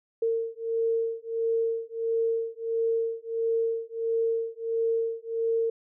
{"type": "beating tone pair", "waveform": "sine", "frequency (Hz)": [455.2, 456.7], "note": ["A#4", "A#4"], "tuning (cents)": [-41, -36], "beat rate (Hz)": 1.5, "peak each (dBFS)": -28, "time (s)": [0.22, 5.7], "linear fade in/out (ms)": 5, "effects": []}